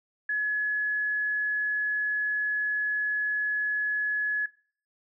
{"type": "tone", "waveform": "sine", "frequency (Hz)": 1697, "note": "G#6", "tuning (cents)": 37, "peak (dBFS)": -25, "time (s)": [0.29, 4.46], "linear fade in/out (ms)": 5, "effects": ["noise-tail reverb RT60 0.5 s tail -21 dB re dry"]}